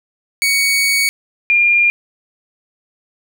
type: tone pair in turn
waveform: sawtooth / sine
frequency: 2237 / 2406 Hz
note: C#7 / D7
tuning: +15 / +41 cents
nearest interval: minor second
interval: 126 cents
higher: second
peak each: -9 dBFS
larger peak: neither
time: 0.42-1.09 / 1.5-1.9 s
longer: first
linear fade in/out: 0 ms
effects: none